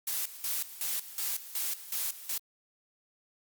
blue noise with tremolo, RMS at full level -32 dBFS, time 0.07-2.38 s, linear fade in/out 5 ms, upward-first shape square, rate 2.7 Hz, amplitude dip 80%, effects Opus 48 kbps

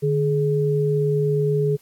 sine tone pair together, 149.48 / 421.1 Hz, D3 / G#4, +31 / +24 cents, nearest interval octave + tritone, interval 1793 cents, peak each -20 dBFS, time 0.02-1.77 s, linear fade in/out 20 ms, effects white hiss -57 dBFS RMS until 1.81 s + AAC 64 kbps

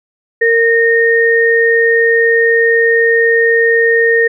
sine tone pair together, 461 / 1844 Hz, A#4 / A#6, -19 / -19 cents, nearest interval 2 octaves, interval 2400 cents, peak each -10 dBFS, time 0.41-4.28 s, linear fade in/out 10 ms, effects none

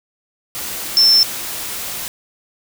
sine tone in noise, 5340 Hz, E8, 22 cents sharp, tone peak -8 dBFS, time 0.97-1.23 s, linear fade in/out 0 ms, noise white, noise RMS -26 dBFS, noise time 0.55-2.08 s, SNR +15 dB, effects none

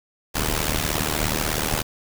pink noise with amplitude modulation, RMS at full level -20 dBFS, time 0.34-1.83 s, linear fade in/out 20 ms, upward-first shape sine, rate 76.7 Hz, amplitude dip 90%, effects none

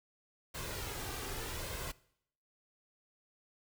pink noise with flanger, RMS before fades -41 dBFS, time 0.54-1.92 s, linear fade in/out 10 ms, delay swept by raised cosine 1.9 to 2.56 ms, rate 0.83 Hz, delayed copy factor +0.5, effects noise-tail reverb RT60 0.7 s tail -21 dB re dry

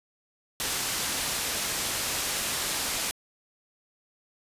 white low-pass noise, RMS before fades -30 dBFS, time 0.6-3.11 s, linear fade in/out 0 ms, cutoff 9900 Hz, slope 12 dB/octave, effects resampled to 32000 Hz

